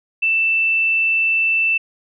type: tone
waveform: sine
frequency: 2660 Hz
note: E7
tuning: 15 cents sharp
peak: -14 dBFS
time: 0.22-1.78 s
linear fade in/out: 10 ms
effects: none